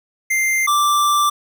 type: tone pair in turn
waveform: square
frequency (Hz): 2093 / 1174.7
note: C7 / D6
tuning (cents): 0 / 0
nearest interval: minor seventh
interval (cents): 1000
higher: first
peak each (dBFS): -16 / -14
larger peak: second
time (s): 0.3-0.67 / 0.67-1.3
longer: second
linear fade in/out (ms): 10
effects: none